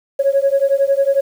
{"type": "beating tone pair", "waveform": "sine", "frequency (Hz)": [546, 557], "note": ["C#5", "C#5"], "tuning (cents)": [-26, 8], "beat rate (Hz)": 11, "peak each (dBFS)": -14, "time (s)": [0.19, 1.21], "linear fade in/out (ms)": 10, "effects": ["tanh soft clip ceiling -6 dBFS", "7-bit"]}